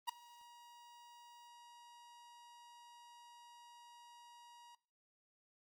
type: tone with ADSR envelope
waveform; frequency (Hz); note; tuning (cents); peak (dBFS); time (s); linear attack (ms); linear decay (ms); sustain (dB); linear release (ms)
45% pulse; 953; A#5; +38; -33; 0.07-4.75; 22; 4; -24; 3
effects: noise-tail reverb RT60 0.4 s tail -20 dB re dry + Opus 32 kbps